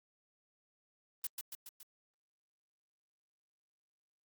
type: noise with echo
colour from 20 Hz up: blue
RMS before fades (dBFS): -37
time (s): 1.24-1.27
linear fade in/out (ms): 2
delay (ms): 140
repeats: 4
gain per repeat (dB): -4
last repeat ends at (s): 1.83
effects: Opus 32 kbps